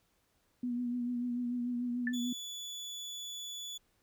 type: tone with vibrato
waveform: sine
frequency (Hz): 243.5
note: B3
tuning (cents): -24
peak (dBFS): -32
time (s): 0.63-2.33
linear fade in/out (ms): 5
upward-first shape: triangle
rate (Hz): 6.8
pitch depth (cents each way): 37
type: tone with exponential decay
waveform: sine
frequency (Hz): 1760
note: A6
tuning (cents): 0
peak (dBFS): -29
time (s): 2.07-2.16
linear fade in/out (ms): 2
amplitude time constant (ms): 19
type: tone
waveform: 30% pulse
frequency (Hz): 3443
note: A7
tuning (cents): -38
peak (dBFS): -38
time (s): 2.13-3.78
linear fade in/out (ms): 10
effects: pink hiss -74 dBFS RMS until 4.02 s